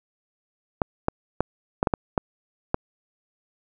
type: clicks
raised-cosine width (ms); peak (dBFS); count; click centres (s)
1; -6; 8; 0.818 / 1.084 / 1.406 / 1.829 / 1.872 / 1.938 / 2.178 / 2.744
effects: none